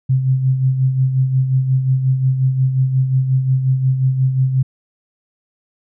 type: tone with tremolo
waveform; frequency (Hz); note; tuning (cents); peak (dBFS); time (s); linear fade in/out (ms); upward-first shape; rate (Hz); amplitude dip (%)
sine; 131.2; C3; +5; -10; 0.09-4.63; 10; sine; 5.6; 55
effects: none